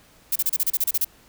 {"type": "noise bursts", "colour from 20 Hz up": "violet", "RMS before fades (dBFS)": -21, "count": 11, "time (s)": [0.32, 1.047], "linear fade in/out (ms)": 5, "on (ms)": 37, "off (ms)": 32, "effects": ["pink hiss -54 dBFS RMS until 1.28 s"]}